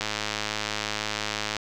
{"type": "click train", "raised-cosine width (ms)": 0.2, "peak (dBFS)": -10, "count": 166, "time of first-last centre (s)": [0.01, 1.567], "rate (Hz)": 106, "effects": []}